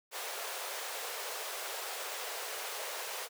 pink high-pass noise, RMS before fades -40 dBFS, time 0.11-3.29 s, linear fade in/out 50 ms, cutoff 430 Hz, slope 48 dB/octave, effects none

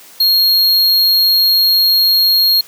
square tone, 4262 Hz, C8, 31 cents sharp, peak -9 dBFS, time 0.2-2.61 s, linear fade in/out 5 ms, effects white hiss -40 dBFS RMS until 2.67 s + high-pass 150 Hz 12 dB/octave

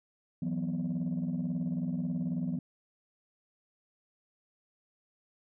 sine chord, E suspended second, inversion none, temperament equal with one note detuned, 164.81 / 183.19 / 246.9 Hz, E3 / F#3 / B3, 0 / -17 / 0 cents, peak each -33 dBFS, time 0.42-2.59 s, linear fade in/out 5 ms, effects tanh soft clip ceiling -26 dBFS

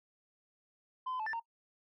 sine tone with pitch steps, 1026 / 1018 / 870 / 1770 / 920 Hz, C6 / C6 / A5 / A6 / A#5, -34 / -48 / -20 / +10 / -23 cents, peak -33 dBFS, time 1.06-1.4 s, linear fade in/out 10 ms, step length 68 ms, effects noise-tail reverb RT60 0.1 s tail -22 dB re dry + tanh soft clip ceiling -33 dBFS

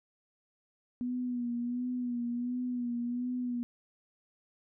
sine tone with vibrato, 244 Hz, B3, 21 cents flat, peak -31 dBFS, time 1.01-3.63 s, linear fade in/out 0 ms, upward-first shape sine, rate 1.4 Hz, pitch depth 41 cents each way, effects none

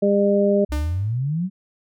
harmonic tone, 201.5 Hz, G3, 48 cents sharp, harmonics 1 / 2 / 3, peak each -19 / -19 / -19 dBFS, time 0.02-0.65 s, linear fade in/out 10 ms
sine exponential sweep, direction up, 63 to 196 Hz, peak -20 dBFS, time 0.69-1.5 s, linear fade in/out 50 ms
sawtooth tone with exponential decay, 300 Hz, D4, 37 cents sharp, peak -22 dBFS, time 0.72-1.18 s, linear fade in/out 2 ms, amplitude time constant 99 ms
effects none

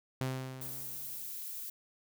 sawtooth tone with exponential decay, 130.5 Hz, C3, 4 cents flat, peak -27 dBFS, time 0.21-1.36 s, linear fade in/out 0 ms, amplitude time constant 250 ms
violet noise, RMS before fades -42 dBFS, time 0.61-1.7 s, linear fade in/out 5 ms
effects none

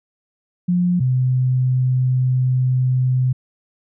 sine tone pair in turn, 177.9 / 127.96 Hz, F3 / C3, +32 / -38 cents, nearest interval tritone, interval 570 cents, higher first, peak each -14 dBFS, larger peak neither, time 0.68-1 / 1-3.33 s, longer second, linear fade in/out 10 ms, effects none

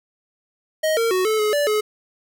square tone with pitch steps, 627 / 458.4 / 370.6 / 435.1 / 424.5 / 582 / 425.6 Hz, D#5 / A#4 / F#4 / A4 / G#4 / D5 / G#4, +13 / -29 / +3 / -19 / +38 / -16 / +42 cents, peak -18 dBFS, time 0.83-1.81 s, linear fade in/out 10 ms, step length 140 ms, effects none

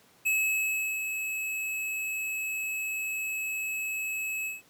square tone with ADSR envelope, 2583 Hz, E7, 36 cents flat, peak -24 dBFS, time 0.25-4.62 s, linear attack 17 ms, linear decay 730 ms, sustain -7 dB, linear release 160 ms, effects pink hiss -60 dBFS RMS until 4.69 s + high-pass 150 Hz 12 dB/octave

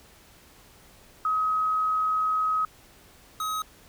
sine / square tone pair in turn, 1269 / 1269 Hz, D#6 / D#6, +34 / +34 cents, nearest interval unison, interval 0 cents, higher neither, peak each -22 / -28 dBFS, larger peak first, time 1.25-2.65 / 3.4-3.62 s, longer first, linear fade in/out 2 ms, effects pink hiss -54 dBFS RMS until 3.88 s

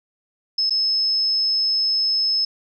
sine tone with dropouts, 5200 Hz, E8, 24 cents flat, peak -17 dBFS, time 0.58-2.45 s, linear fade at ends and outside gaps 5 ms, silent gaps 0.697-0.706 s, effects none

